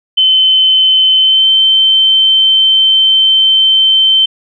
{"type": "tone with pitch glide", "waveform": "sine", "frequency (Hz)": [3063, 3097], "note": ["G7", "G7"], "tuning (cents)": [-41, -22], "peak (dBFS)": -5, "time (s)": [0.17, 4.26], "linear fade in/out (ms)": 10, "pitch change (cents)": 19, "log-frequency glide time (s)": [1.18, 1.49], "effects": []}